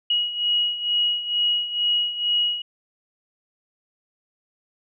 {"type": "beating tone pair", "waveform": "sine", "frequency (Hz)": [2900, 2902.2], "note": ["F#7", "F#7"], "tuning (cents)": [-35, -34], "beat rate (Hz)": 2.2, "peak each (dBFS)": [-26, -21], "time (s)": [0.1, 2.62], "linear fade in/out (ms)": 5, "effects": []}